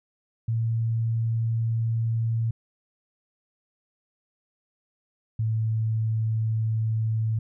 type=tone pair in turn; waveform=sine; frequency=113.9 / 110.91 Hz; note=A#2 / A2; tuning=-40 / +14 cents; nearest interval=unison; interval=46 cents; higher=first; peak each=-22 dBFS; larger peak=neither; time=0.48-2.51 / 5.39-7.39 s; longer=first; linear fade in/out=5 ms; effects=none